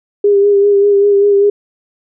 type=tone with vibrato; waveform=sine; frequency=403.7 Hz; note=G#4; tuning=49 cents flat; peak=-6 dBFS; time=0.24-1.5 s; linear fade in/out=5 ms; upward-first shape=sine; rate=5.1 Hz; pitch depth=28 cents each way; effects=none